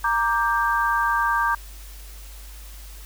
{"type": "chord", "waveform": "sine", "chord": "G minor", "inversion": "first", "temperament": "equal with one note detuned", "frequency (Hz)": [932.3, 1174.7, 1582.5], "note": ["Bb5", "D6", "G6"], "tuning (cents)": [0, 0, 16], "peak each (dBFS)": -23, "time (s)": [0.04, 1.55], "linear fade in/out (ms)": 5, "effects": ["added 50 Hz sine -38 dBFS peak until 3.05 s", "white hiss -46 dBFS RMS until 3.05 s"]}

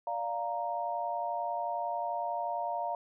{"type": "chord", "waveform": "sine", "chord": "Bb major", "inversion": "first", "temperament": "equal", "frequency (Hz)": [587.3, 698.5, 932.3], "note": ["D5", "F5", "Bb5"], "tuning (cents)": [0, 0, 0], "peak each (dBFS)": [-39, -34, -35], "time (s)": [0.07, 2.95], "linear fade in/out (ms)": 2, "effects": []}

